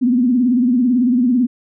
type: tone with vibrato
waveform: sine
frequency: 246.9 Hz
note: B3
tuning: in tune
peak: -11 dBFS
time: 0.01-1.47 s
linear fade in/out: 20 ms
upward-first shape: sine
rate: 18 Hz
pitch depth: 110 cents each way
effects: none